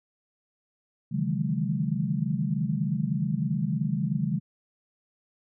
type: tone cluster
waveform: sine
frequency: 135.9 / 152.9 / 162.8 / 188.7 / 212 Hz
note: C#3 / D#3 / E3 / F#3 / G#3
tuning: -34 / -30 / -21 / +34 / +36 cents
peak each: -31 dBFS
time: 1.11-4.4 s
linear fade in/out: 20 ms
effects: none